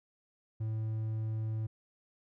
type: tone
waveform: triangle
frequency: 110 Hz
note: A2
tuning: in tune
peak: -30 dBFS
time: 0.6-1.67 s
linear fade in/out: 10 ms
effects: none

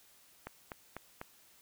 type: click train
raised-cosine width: 0.5 ms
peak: -26 dBFS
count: 4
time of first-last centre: 0.47-1.214 s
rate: 4.03 Hz
effects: white hiss -63 dBFS RMS until 1.61 s

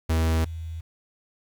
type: tone pair in turn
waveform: 45% pulse / sine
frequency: 80.7 / 81.87 Hz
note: E2 / E2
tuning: -36 / -11 cents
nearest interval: unison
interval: 25 cents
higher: second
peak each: -20 / -31 dBFS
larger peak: first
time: 0.09-0.45 / 0.45-0.81 s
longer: neither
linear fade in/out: 10 ms
effects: 9-bit

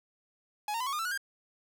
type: tone with pitch steps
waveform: 45% pulse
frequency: 839 / 920.2 / 1009.3 / 1107.1 / 1214.3 / 1331.8 / 1460.8 / 1602.2 Hz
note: G#5 / A#5 / B5 / C#6 / D#6 / E6 / F#6 / G6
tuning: +17 / -23 / +37 / -3 / -43 / +17 / -23 / +37 cents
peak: -31 dBFS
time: 0.68-1.176 s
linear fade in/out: 2 ms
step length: 62 ms
effects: none

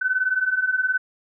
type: beating tone pair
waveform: sine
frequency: 1500 / 1519 Hz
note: F#6 / F#6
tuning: +23 / +45 cents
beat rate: 19 Hz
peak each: -24 / -21 dBFS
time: 0.01-0.98 s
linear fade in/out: 10 ms
effects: none

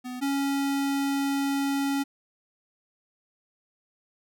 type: tone pair in turn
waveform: square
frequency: 250.4 / 277.7 Hz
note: B3 / C#4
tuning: +24 / +3 cents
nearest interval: major second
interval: 179 cents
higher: second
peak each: -34 / -25 dBFS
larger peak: second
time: 0.04-0.21 / 0.21-2.04 s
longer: second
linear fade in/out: 20 ms
effects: none

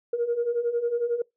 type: beating tone pair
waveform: sine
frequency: 466.2 / 477.2 Hz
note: A#4 / A#4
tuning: 0 / +41 cents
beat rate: 11 Hz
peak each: -28 / -24 dBFS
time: 0.13-1.22 s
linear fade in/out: 5 ms
effects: noise-tail reverb RT60 0.2 s tail -26 dB re dry + tanh soft clip ceiling -17 dBFS

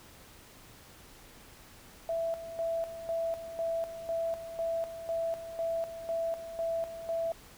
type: tone with tremolo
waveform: sine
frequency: 663 Hz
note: E5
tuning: 10 cents sharp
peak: -29 dBFS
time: 2.09-7.32 s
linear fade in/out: 2 ms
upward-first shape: square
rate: 2 Hz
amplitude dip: 70%
effects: pink hiss -54 dBFS RMS until 7.57 s

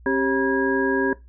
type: tone cluster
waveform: sine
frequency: 269.7 / 392.4 / 542 / 963 / 1642 Hz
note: C#4 / G4 / C#5 / B5 / G#6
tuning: -47 / +2 / -39 / -44 / -20 cents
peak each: -23 / -23 / -29 / -28 / -25 dBFS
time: 0.06-1.13 s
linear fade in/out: 2 ms
effects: noise-tail reverb RT60 0.2 s tail -18 dB re dry + added 60 Hz sine -44 dBFS peak until 1.28 s

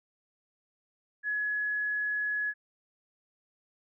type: tone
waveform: sine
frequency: 1690 Hz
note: G#6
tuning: 30 cents sharp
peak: -28 dBFS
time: 1.23-2.54 s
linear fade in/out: 50 ms
effects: none

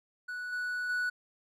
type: tone with level steps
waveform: triangle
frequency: 1476 Hz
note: F#6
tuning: 5 cents flat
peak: -34 / -30 / -27 dBFS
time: 0.28-1.1 s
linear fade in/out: 10 ms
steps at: 0.52 / 0.89 s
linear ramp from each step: 10 ms
effects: none

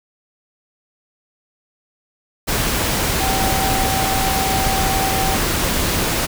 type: tone in noise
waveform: sine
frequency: 770 Hz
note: G5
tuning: 31 cents flat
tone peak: -21 dBFS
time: 3.2-5.37 s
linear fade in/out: 20 ms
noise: pink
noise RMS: -19 dBFS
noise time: 2.47-6.27 s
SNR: -5 dB
effects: none

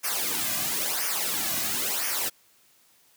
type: noise with flanger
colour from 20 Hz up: white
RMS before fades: -28 dBFS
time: 0.03-2.3 s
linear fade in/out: 20 ms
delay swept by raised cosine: 0.25 to 2.25 ms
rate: 0.98 Hz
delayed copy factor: -0.75
effects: white hiss -61 dBFS RMS until 3.16 s + high-pass 60 Hz 12 dB/octave

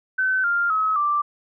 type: tone with pitch steps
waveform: sine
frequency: 1524 / 1397.5 / 1281.5 / 1175.2 Hz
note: G6 / F6 / E6 / D6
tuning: -49 / +1 / -49 / +1 cents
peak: -18 dBFS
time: 0.18-1.22 s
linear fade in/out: 10 ms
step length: 260 ms
effects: none

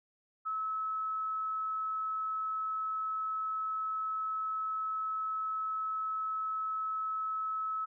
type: tone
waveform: sine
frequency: 1296 Hz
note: E6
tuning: 30 cents flat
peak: -32 dBFS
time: 0.45-7.86 s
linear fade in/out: 20 ms
effects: none

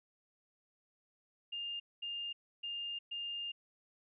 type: tone bursts at uneven times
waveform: sine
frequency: 2812 Hz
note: F7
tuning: 11 cents sharp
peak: -38 dBFS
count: 4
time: 1.52-1.8 / 2.02-2.33 / 2.63-2.99 / 3.11-3.52 s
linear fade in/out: 10 ms
effects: none

